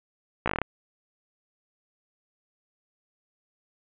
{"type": "slowing click train", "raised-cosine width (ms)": 0.5, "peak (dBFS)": -10, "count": 8, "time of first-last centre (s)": [0.46, 0.617], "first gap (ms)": 16, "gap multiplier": 1.11, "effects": ["resampled to 8000 Hz", "8-bit"]}